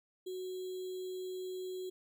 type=tone with sample-and-hold; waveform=sine; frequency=370 Hz; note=F#4; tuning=in tune; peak=-38 dBFS; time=0.26-1.9 s; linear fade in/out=10 ms; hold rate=3675 Hz; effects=none